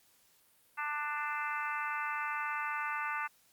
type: harmonic tone with a mistuned harmonic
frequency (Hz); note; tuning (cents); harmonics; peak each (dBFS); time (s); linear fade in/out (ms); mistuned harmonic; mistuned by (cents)
296.4; D4; +16; 3 / 4 / 5 / 6 / 7 / 8 / 9; -40 / -38 / -39 / -44 / -42 / -52 / -44; 0.77-3.28; 20; 9; -21
effects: white hiss -67 dBFS RMS until 3.52 s + Opus 48 kbps